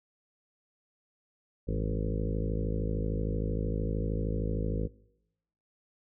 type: harmonic tone with a mistuned harmonic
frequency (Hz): 53.1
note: G#1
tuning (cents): +39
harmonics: 1 / 2 / 3 / 4 / 5 / 6 / 7 / 8 / 9 / 10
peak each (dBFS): -31 / -35 / -37 / -40 / -41 / -43 / -44 / -41 / -41 / -45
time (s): 1.67-4.88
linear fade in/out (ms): 20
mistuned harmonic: 3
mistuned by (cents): +61
effects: noise-tail reverb RT60 0.9 s tail -23 dB re dry